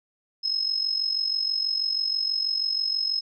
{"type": "tone with amplitude modulation", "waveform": "sine", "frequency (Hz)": 5160, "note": "E8", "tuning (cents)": -38, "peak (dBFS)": -20, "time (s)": [0.43, 3.21], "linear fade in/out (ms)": 20, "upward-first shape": "sine", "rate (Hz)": 46.2, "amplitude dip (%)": 70, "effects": []}